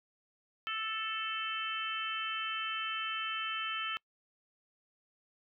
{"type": "harmonic tone", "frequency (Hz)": 440, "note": "A4", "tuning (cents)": 0, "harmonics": [3, 4, 5, 6, 7], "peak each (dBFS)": [-38, -43, -46, -40, -39], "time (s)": [0.67, 3.97], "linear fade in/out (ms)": 0, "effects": ["noise-tail reverb RT60 0.1 s tail -26 dB re dry"]}